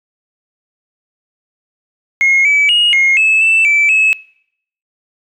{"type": "tone with pitch steps", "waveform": "sine", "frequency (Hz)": [2155, 2294, 2874, 2146, 2605, 2653, 2321, 2588], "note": ["C#7", "D7", "F7", "C7", "E7", "E7", "D7", "E7"], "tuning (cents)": [-49, -41, 49, 43, -21, 10, -21, -32], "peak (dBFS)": -6, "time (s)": [2.21, 4.13], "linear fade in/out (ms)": 0, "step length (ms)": 240, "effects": ["noise-tail reverb RT60 0.7 s tail -23 dB re dry", "tanh soft clip ceiling -5 dBFS"]}